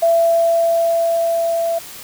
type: tone with level ramp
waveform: sine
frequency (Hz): 670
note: E5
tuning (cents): +28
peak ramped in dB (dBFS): -10 to -16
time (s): 0.02-1.79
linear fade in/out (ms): 10
effects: white hiss -35 dBFS RMS until 2.03 s